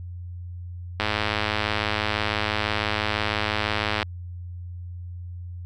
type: click train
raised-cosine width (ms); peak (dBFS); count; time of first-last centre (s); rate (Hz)
0.3; -7; 322; 1-4.028; 106
effects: added 88 Hz sine -33 dBFS peak until 5.65 s